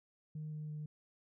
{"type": "tone with pitch steps", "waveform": "sine", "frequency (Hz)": [153.7, 152.46, 151.23], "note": ["D#3", "D#3", "D#3"], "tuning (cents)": [-21, -35, -49], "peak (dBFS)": -39, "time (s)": [0.35, 0.86], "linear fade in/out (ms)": 5, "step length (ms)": 170, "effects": ["tanh soft clip ceiling -37 dBFS"]}